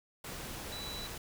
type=tone in noise; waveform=sine; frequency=3951 Hz; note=B7; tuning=in tune; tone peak=-42 dBFS; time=0.72-1.07 s; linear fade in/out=5 ms; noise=pink; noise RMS=-43 dBFS; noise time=0.24-1.18 s; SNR=-2 dB; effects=none